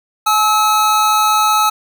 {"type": "tone pair together", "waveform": "square", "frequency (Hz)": [850, 1294.7], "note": ["G#5", "E6"], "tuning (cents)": [40, -32], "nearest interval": "perfect fifth", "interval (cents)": 728, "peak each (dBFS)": [-16, -13], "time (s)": [0.26, 1.7], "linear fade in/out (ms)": 10, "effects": []}